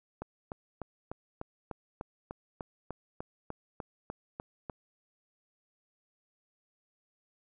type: click train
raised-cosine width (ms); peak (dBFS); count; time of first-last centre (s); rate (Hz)
1; -24; 16; 0.22-4.698; 3.35
effects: none